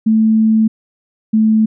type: tone pair in turn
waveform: sine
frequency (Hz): 220 / 218.6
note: A3 / A3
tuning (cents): 0 / -11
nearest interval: unison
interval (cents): 11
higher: first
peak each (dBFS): -8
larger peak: neither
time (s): 0.06-0.68 / 1.33-1.66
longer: first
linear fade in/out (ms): 10
effects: none